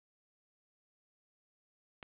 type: click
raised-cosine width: 0.3 ms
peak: -29 dBFS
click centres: 2.028 s
effects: resampled to 8000 Hz + 10-bit